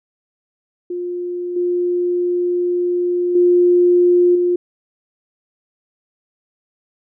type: tone with level steps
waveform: sine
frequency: 354 Hz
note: F4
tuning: 23 cents sharp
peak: -21 / -15 / -9 / -13 dBFS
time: 0.9-4.56 s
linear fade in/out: 5 ms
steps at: 1.56 / 3.35 / 4.35 s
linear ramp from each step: 5 ms
effects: none